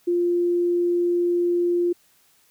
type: tone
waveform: sine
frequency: 349.2 Hz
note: F4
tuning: in tune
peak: -18 dBFS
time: 0.07-1.93 s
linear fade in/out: 10 ms
effects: white hiss -60 dBFS RMS until 2.5 s